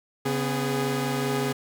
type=tone cluster; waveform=sawtooth; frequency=138 / 250.9 / 412.2 Hz; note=C#3 / B3 / G#4; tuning=-7 / +28 / -13 cents; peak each=-25 dBFS; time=0.25-1.53 s; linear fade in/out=10 ms; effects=none